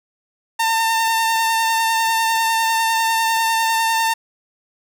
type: tone with vibrato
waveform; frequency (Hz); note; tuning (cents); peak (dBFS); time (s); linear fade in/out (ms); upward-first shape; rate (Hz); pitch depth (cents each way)
sawtooth; 903; A5; +45; -12; 0.59-4.14; 10; sine; 10; 17
effects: none